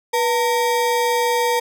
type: ring-modulated tone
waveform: square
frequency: 698.5 Hz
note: F5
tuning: in tune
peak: -14 dBFS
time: 0.13-1.6 s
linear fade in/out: 10 ms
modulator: 213 Hz
effects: none